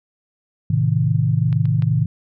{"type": "chord", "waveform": "sine", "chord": "A diminished", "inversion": "none", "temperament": "just", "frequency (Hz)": [110, 132, 158.4], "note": ["A2", "C3", "Eb3"], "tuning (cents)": [0, 16, 31], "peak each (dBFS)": -19, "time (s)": [0.7, 2.06], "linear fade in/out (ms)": 5}
{"type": "clicks", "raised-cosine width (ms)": 0.3, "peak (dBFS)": [-21, -25, -20], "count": 3, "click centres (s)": [1.528, 1.655, 1.823]}
{"effects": []}